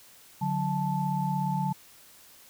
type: tone cluster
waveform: sine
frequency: 146.6 / 183.3 / 876 Hz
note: D3 / F#3 / A5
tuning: -3 / -16 / -8 cents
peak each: -30 dBFS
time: 0.41-1.73 s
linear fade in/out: 10 ms
effects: white hiss -54 dBFS RMS until 2.49 s